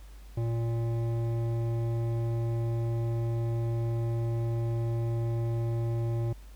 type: tone with hard clipping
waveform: sine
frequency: 115.9 Hz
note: A#2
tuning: 10 cents flat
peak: -29 dBFS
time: 0.37-6.33 s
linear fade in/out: 5 ms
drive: 12 dB
effects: added 50 Hz sine -45 dBFS peak until 6.55 s + pink hiss -59 dBFS RMS until 6.55 s